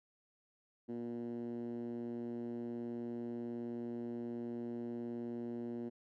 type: tone with band-pass filter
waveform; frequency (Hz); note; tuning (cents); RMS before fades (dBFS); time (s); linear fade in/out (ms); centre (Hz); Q
10% pulse; 118.7; A#2; +32; -42; 0.88-5.9; 20; 280; 4.4
effects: none